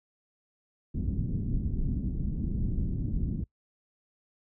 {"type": "low-pass noise", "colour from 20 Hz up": "pink", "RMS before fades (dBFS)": -30, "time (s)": [0.94, 3.44], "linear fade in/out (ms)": 10, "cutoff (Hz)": 250, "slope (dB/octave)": 24, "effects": ["noise-tail reverb RT60 0.1 s tail -22 dB re dry"]}